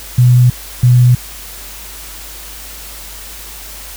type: tone pair in turn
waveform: sine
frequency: 123.8 / 123.8 Hz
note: B2 / B2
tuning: +5 / +5 cents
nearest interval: unison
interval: 0 cents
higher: neither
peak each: -4 dBFS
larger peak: neither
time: 0.18-0.5 / 0.83-1.15 s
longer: neither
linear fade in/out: 5 ms
effects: added 50 Hz sine -34 dBFS peak until 3.96 s + white hiss -31 dBFS RMS until 3.96 s